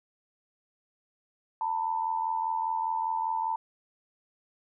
sine tone pair together, 894 / 979 Hz, A5 / B5, +27 / -15 cents, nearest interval major second, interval 158 cents, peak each -28 / -33 dBFS, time 1.61-3.56 s, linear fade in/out 2 ms, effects none

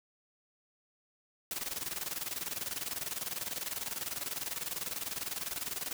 white noise with tremolo, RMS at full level -36 dBFS, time 1.51-5.93 s, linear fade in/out 2 ms, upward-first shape square, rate 20 Hz, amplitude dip 70%, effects none

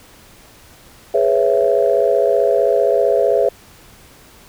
sine chord, C# minor seventh, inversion second, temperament just, 415.8 / 498.9 / 554.4 / 665.2 Hz, G#4 / B4 / C#5 / E5, +2 / +17 / 0 / +16 cents, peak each -17 dBFS, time 1.14-3.49 s, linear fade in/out 5 ms, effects tanh soft clip ceiling -1 dBFS + pink hiss -45 dBFS RMS until 4.48 s

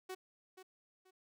sawtooth tone with echo, 373.3 Hz, F#4, 15 cents sharp, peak -38 dBFS, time 0.09-0.15 s, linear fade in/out 10 ms, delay 480 ms, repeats 2, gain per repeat -11 dB, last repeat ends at 1.11 s, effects none

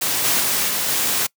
white noise with level steps, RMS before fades -21 / -18 / -20 / -22 / -20 dBFS, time 0.01-1.27 s, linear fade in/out 10 ms, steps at 0.24 / 0.4 / 0.68 / 0.88 s, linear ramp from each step 5 ms, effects noise-tail reverb RT60 0.1 s tail -24 dB re dry + high-pass 100 Hz 12 dB/octave

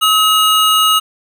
square tone pair together, 1277.1 / 2867 Hz, D#6 / F7, +45 / +45 cents, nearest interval octave + major second, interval 1400 cents, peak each -12 / -13 dBFS, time 0.01-1 s, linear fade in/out 20 ms, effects none

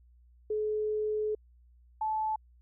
sine tone pair in turn, 427 / 868.9 Hz, G#4 / A5, +48 / -22 cents, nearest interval octave, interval 1230 cents, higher second, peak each -28 dBFS, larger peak neither, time 0.5-1.35 / 2.01-2.36 s, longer first, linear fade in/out 5 ms, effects added 60 Hz sine -57 dBFS peak until 2.61 s

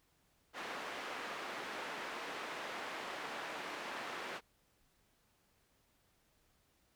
white band-pass noise, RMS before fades -44 dBFS, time 0.53-4.41 s, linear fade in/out 50 ms, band 300 to 1900 Hz, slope 12 dB/octave, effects pink hiss -74 dBFS RMS until 6.95 s

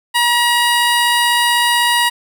15% pulse tone, 956 Hz, A#5, 43 cents sharp, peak -5 dBFS, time 0.14-2.1 s, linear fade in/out 20 ms, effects none

